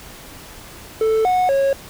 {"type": "tone with pitch steps", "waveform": "triangle", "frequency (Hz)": [441.1, 733, 548], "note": ["A4", "F#5", "C#5"], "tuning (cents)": [4, -16, -20], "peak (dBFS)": -12, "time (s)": [1.01, 1.73], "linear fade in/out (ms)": 2, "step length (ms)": 240, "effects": ["pink hiss -39 dBFS RMS until 1.89 s"]}